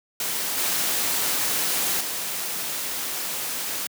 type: noise with level steps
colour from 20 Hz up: white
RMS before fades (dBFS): -27 / -24 / -29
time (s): 0.2-3.87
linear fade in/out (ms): 2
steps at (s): 0.57 / 2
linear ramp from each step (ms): 10
effects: high-pass 150 Hz 12 dB/octave